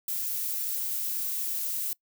violet noise, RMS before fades -31 dBFS, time 0.08-1.93 s, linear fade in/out 2 ms, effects noise-tail reverb RT60 0.1 s tail -23 dB re dry

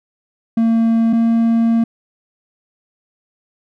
triangle tone pair in turn, 227.6 / 229.3 Hz, A#3 / A#3, -41 / -28 cents, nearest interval unison, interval 13 cents, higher second, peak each -9 dBFS, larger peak neither, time 0.57-1.13 / 1.13-1.84 s, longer second, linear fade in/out 5 ms, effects none

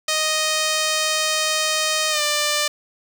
5% pulse tone with pitch glide, 622.3 to 593.5 Hz, D#5 to D5, 0 to +18 cents, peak -7 dBFS, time 0.08-2.68 s, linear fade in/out 5 ms, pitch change -82 cents, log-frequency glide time 2.1-2.22 s, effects none

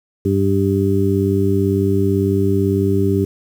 harmonic tone, 98 Hz, G2, in tune, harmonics 1 / 2 / 3 / 4, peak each -18 / -20 / -20 / -18 dBFS, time 0.25-3.25 s, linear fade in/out 5 ms, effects 7-bit

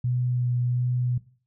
sine tone with vibrato, 123.47 Hz, B2, in tune, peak -22 dBFS, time 0.04-1.18 s, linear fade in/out 5 ms, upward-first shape sine, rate 1.4 Hz, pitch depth 12 cents each way, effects noise-tail reverb RT60 0.4 s tail -17 dB re dry

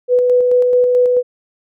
sine tone with tremolo, 495.4 Hz, B4, 5 cents sharp, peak -8 dBFS, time 0.08-1.23 s, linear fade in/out 50 ms, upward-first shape square, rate 4.6 Hz, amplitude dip 25%, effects none

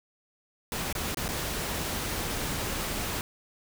pink noise with dropouts, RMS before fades -32 dBFS, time 0.72-3.21 s, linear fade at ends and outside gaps 1 ms, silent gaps 0.927-0.951 / 1.146-1.171 / 1.281-1.288 s, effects none

